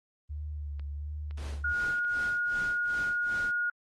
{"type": "tone with vibrato", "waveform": "sine", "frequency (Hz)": 73.42, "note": "D2", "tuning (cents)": 0, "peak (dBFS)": -34, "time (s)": [0.29, 1.74], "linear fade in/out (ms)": 20, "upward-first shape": "sine", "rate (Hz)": 1.4, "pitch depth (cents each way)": 44}
{"type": "clicks", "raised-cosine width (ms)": 0.3, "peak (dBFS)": -34, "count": 7, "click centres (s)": [0.796, 1.31, 1.382, 1.536, 1.984, 2.049, 2.525]}
{"type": "noise with tremolo", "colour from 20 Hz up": "pink", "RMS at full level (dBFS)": -43, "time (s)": [1.37, 3.51], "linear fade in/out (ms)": 5, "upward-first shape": "sine", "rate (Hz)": 2.6, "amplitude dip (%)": 95}
{"type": "tone", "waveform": "sine", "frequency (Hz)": 1437, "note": "F6", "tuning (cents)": 49, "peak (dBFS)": -27, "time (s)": [1.64, 3.7], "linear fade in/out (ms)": 5}
{"effects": ["low-pass 7000 Hz 12 dB/octave", "Opus 24 kbps"]}